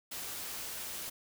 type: noise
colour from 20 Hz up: white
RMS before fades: -41 dBFS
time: 0.11-1.1 s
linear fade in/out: 10 ms
effects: none